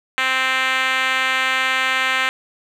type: tone with band-pass filter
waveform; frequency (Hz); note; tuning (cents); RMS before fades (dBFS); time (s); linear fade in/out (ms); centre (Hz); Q
5% pulse; 261.2; C4; -3; -19; 0.18-2.29; 0; 2000; 1.1
effects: 8-bit